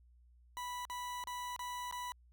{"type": "tone with dropouts", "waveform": "40% pulse", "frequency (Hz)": 985, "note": "B5", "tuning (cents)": -5, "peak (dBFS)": -39, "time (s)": [0.57, 2.12], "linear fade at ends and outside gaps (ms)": 0, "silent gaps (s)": [[0.852, 0.899], [1.239, 1.272], [1.563, 1.593], [1.912, 1.925]], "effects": ["added 60 Hz sine -61 dBFS peak until 2.32 s"]}